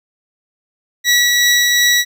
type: tone with tremolo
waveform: 20% pulse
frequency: 1938 Hz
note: B6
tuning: 33 cents flat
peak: -4 dBFS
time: 1.04-2.05 s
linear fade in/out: 50 ms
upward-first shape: triangle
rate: 2.7 Hz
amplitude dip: 25%
effects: none